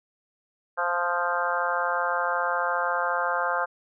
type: harmonic tone with a mistuned harmonic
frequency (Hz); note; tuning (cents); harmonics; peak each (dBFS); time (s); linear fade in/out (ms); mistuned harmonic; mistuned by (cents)
174.61; F3; 0; 3 / 4 / 5 / 6 / 7 / 8 / 9; -31 / -31 / -31 / -31 / -31 / -31 / -31; 0.77-3.66; 20; 7; +17
effects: none